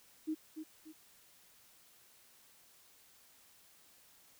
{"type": "tone with echo", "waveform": "sine", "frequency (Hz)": 312.9, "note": "D#4", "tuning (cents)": 10, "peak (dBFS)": -33, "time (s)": [0.27, 0.35], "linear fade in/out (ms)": 20, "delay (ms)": 290, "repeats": 2, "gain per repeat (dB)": -8, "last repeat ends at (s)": 0.93, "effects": ["white hiss -64 dBFS RMS until 4.39 s"]}